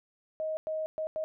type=tone bursts at uneven times; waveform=sine; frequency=628 Hz; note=D#5; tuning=16 cents sharp; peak=-30 dBFS; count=4; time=0.4-0.57 / 0.67-0.86 / 0.98-1.07 / 1.16-1.24 s; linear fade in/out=0 ms; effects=none